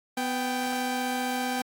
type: tone pair together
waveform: sawtooth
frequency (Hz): 249.5 / 784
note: B3 / G5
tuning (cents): +18 / 0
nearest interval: octave + minor sixth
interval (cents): 1982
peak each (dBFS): -26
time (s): 0.17-1.62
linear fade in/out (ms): 5
effects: AAC 64 kbps